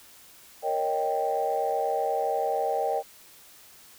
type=chord; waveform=sine; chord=Eb dominant seventh; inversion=second; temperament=equal; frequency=466.2 / 554.4 / 622.3 / 784 Hz; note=Bb4 / Db5 / Eb5 / G5; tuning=0 / 0 / 0 / 0 cents; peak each=-30 / -31 / -30 / -27 dBFS; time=0.62-3.03 s; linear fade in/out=50 ms; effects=tanh soft clip ceiling -15 dBFS + white hiss -52 dBFS RMS until 3.98 s